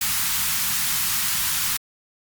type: band-stop noise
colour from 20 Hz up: white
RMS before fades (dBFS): -23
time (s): 0.01-1.77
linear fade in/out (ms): 5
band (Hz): 220 to 940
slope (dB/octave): 24
effects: Opus 48 kbps